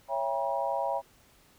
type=chord; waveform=sine; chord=C# diminished seventh; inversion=none; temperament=just; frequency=554.4 / 665.2 / 798.3 / 957.9 Hz; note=C#5 / E5 / G5 / Bb5; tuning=0 / +16 / +31 / +47 cents; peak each=-33 dBFS; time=0.08-1.02 s; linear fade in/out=50 ms; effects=pink hiss -61 dBFS RMS until 1.58 s